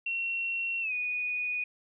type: tone with pitch glide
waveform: sine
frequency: 2727 to 2472 Hz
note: F7 to D#7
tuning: -42 to -12 cents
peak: -29 dBFS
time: 0.06-1.64 s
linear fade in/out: 5 ms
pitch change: -170 cents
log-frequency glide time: 0.81-0.93 s
effects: none